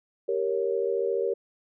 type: chord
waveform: sine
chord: G diminished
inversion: none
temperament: equal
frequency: 392 / 466.2 / 554.4 Hz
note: G4 / Bb4 / Db5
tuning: 0 / 0 / 0 cents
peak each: -28 / -27 / -31 dBFS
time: 0.28-1.34 s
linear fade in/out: 10 ms
effects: none